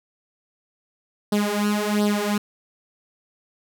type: tone with flanger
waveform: sawtooth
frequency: 207.7 Hz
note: G#3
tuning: in tune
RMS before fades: -22 dBFS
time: 1.32-2.38 s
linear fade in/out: 5 ms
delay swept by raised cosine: 0.21 to 4.11 ms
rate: 1.4 Hz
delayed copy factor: +0.8
effects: none